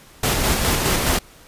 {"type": "noise with tremolo", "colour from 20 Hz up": "pink", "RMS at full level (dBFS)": -18, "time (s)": [0.23, 1.19], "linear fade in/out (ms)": 5, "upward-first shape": "square", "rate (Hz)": 4.8, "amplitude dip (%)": 30, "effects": ["pink hiss -47 dBFS RMS until 1.47 s", "resampled to 32000 Hz"]}